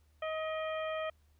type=harmonic tone with a mistuned harmonic; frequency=631 Hz; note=D#5; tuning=24 cents sharp; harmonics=1 / 2 / 3 / 4 / 5; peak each=-35 / -41 / -45 / -47 / -49 dBFS; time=0.22-1.1 s; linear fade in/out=5 ms; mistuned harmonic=4; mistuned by=-63 cents; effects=added 75 Hz sine -64 dBFS peak until 1.39 s + pink hiss -75 dBFS RMS until 1.39 s

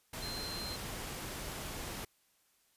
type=tone in noise; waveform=sine; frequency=4139 Hz; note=C8; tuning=20 cents flat; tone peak=-41 dBFS; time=0.22-0.76 s; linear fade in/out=5 ms; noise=pink; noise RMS=-42 dBFS; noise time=0.13-2.05 s; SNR=-2 dB; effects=white hiss -72 dBFS RMS until 2.76 s + resampled to 32000 Hz

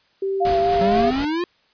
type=tone with pitch glide; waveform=sine; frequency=388.8 to 402.3 Hz; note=G4 to G4; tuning=-14 to +45 cents; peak=-20 dBFS; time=0.22-1.11 s; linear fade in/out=5 ms; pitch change=+59 cents; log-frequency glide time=0.56-0.87 s
type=tone with vibrato; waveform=sine; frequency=695 Hz; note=F5; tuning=9 cents flat; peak=-17 dBFS; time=0.4-1.11 s; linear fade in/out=20 ms; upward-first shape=sine; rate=4 Hz; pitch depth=30 cents each way
type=noise with tremolo; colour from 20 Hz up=pink; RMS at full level=-28 dBFS; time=0.45-1.25 s; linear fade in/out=2 ms; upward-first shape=triangle; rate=4.2 Hz; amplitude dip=40%
type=exponential sweep; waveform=square; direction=up; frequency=185 to 360 Hz; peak=-21 dBFS; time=0.81-1.44 s; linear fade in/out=2 ms
effects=white hiss -60 dBFS RMS until 1.73 s + resampled to 11025 Hz

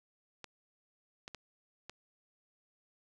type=clicks; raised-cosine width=0.2 ms; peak=-27 dBFS; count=4; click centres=0.443 / 1.279 / 1.347 / 1.896 s; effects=none

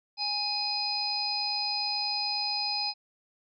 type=harmonic tone; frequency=830.6 Hz; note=G#5; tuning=in tune; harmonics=1 / 3 / 5 / 6; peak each=-35 / -39 / -34 / -30 dBFS; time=0.17-2.94 s; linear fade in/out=50 ms; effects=none

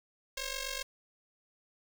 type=ring-modulated tone; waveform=5% pulse; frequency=538 Hz; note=C5; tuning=48 cents sharp; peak=-21 dBFS; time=0.37-0.83 s; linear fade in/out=5 ms; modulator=1100 Hz; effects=none

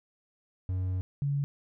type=tone pair in turn; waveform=triangle / sine; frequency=92.5 / 141.54 Hz; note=F#2 / C#3; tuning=0 / +36 cents; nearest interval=perfect fifth; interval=736 cents; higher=second; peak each=-26 dBFS; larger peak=neither; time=0.69-1.01 / 1.22-1.44 s; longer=first; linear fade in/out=0 ms; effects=none

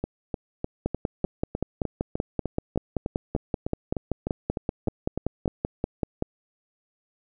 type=two click trains; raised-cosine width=2 ms; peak=-11 / -14 dBFS; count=29 / 19; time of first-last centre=0.86-6.224 / 0.04-5.478 s; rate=5.22 / 3.31 Hz; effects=none

